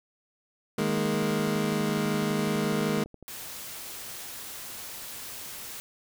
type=chord; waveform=25% pulse; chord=D# suspended fourth; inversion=none; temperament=equal; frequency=155.56 / 207.7 / 233.1 Hz; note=D#3 / G#3 / A#3; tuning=0 / 0 / 0 cents; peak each=-27 / -24 / -28 dBFS; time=0.78-3.04 s; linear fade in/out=5 ms
type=click train; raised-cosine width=2 ms; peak=-33 dBFS; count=30; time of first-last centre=0.81-3.227 s; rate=12 Hz
type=noise; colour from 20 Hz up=white; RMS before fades=-40 dBFS; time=3.28-5.8 s; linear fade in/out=0 ms
effects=none